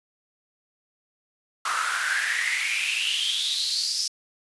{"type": "noise with high-pass filter sweep", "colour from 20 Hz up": "pink", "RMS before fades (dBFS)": -26, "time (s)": [1.65, 4.08], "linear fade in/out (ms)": 5, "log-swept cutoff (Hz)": [1200, 5300], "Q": 8.7, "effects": ["resampled to 24000 Hz"]}